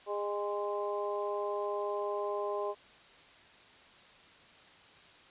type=harmonic tone with a mistuned harmonic; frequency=204.4 Hz; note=G#3; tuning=27 cents flat; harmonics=2 / 3 / 4 / 5; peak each=-35 / -37 / -42 / -39 dBFS; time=0.06-2.75 s; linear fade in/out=50 ms; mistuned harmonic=5; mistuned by=+27 cents; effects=white hiss -57 dBFS RMS until 5.3 s + resampled to 8000 Hz